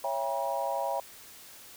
sine chord, C# diminished seventh, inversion none, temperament just, 554.4 / 665.2 / 798.3 / 957.9 Hz, C#5 / E5 / G5 / Bb5, 0 / +16 / +31 / +47 cents, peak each -34 dBFS, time 0.04-1 s, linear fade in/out 2 ms, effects white hiss -50 dBFS RMS until 1.76 s

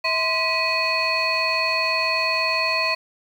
sine tone cluster, 647 / 1033 / 1954 / 2505 / 4369 Hz, E5 / C6 / B6 / D#7 / C#8, -32 / -22 / -19 / +11 / -26 cents, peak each -27 / -25 / -29 / -22 / -25 dBFS, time 0.04-2.95 s, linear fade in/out 10 ms, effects tanh soft clip ceiling -11 dBFS + 8-bit

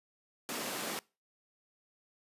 pink high-pass noise, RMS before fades -38 dBFS, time 0.49-0.99 s, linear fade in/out 0 ms, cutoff 200 Hz, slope 24 dB/octave, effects noise-tail reverb RT60 0.3 s tail -24 dB re dry + resampled to 32000 Hz

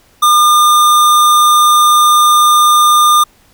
square tone, 1206 Hz, D6, 46 cents sharp, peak -6 dBFS, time 0.22-3.24 s, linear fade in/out 10 ms, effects pink hiss -49 dBFS RMS until 3.53 s

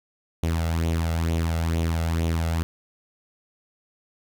sawtooth tone with flanger, 82.41 Hz, E2, in tune, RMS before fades -24 dBFS, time 0.43-2.63 s, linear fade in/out 0 ms, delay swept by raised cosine 0.3 to 1.5 ms, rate 2.2 Hz, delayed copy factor +0.6, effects none

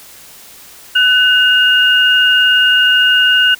sine tone pair together, 1498.9 / 2841 Hz, F#6 / F7, +22 / +29 cents, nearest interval major seventh, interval 1107 cents, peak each -10 dBFS, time 0.95-3.55 s, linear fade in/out 10 ms, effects white hiss -38 dBFS RMS until 3.59 s

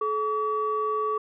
sine tone pair together, 429.6 / 1141 Hz, A4 / C#6, -41 / +50 cents, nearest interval octave + perfect fourth, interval 1691 cents, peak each -27 / -25 dBFS, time 0.01-1.18 s, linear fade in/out 5 ms, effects tanh soft clip ceiling -16 dBFS

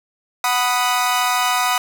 sawtooth chord, B major, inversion second, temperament equal, 740 / 987.8 / 1244.5 Hz, F#5 / B5 / D#6, 0 / 0 / 0 cents, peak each -17 dBFS, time 0.44-1.78 s, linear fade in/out 2 ms, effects none

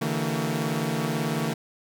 sawtooth tone cluster, 143 / 161.3 / 226.8 / 375.4 Hz, D3 / E3 / A#3 / F#4, -46 / -37 / -47 / +25 cents, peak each -27 / -25 / -25 / -34 dBFS, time 0.01-1.54 s, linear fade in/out 10 ms, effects none

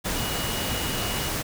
sine tone in noise, 2896 Hz, F#7, 38 cents flat, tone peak -35 dBFS, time 0.15-1.3 s, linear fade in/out 20 ms, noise pink, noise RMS -28 dBFS, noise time 0.04-1.43 s, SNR -10 dB, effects none

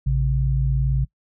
sine tone pair together, 56.48 / 134.5 Hz, A1 / C3, +46 / +48 cents, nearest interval octave + minor third, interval 1502 cents, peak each -20 dBFS, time 0.06-1.05 s, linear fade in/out 10 ms, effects noise-tail reverb RT60 0.1 s tail -23 dB re dry

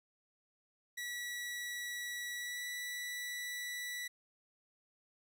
sawtooth tone with pitch glide, 1941 to 1959 Hz, B6 to B6, -31 to -15 cents, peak -36 dBFS, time 0.97-4.08 s, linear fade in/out 10 ms, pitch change +16 cents, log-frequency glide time 2.35-2.68 s, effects none

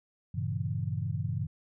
sine chord, G diminished seventh, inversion none, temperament equal, 98 / 116.54 / 138.59 / 164.81 Hz, G2 / Bb2 / Db3 / Fb3, 0 / 0 / 0 / 0 cents, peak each -34 / -35 / -35 / -37 dBFS, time 0.34-1.47 s, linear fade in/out 10 ms, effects none

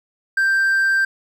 triangle tone with hard clipping, 1573 Hz, G6, 6 cents sharp, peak -15 dBFS, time 0.37-1.05 s, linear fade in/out 5 ms, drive 5 dB, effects none

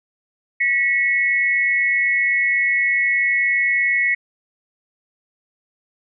sine tone pair together, 1935.7 / 2196 Hz, B6 / C#7, -35 / -17 cents, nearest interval major second, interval 218 cents, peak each -18 dBFS, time 0.6-4.15 s, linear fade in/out 10 ms, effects none

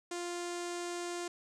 sawtooth tone with low-pass filter, 349.2 Hz, F4, in tune, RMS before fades -39 dBFS, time 0.11-1.28 s, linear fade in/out 5 ms, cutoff 7800 Hz, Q 2.7, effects none

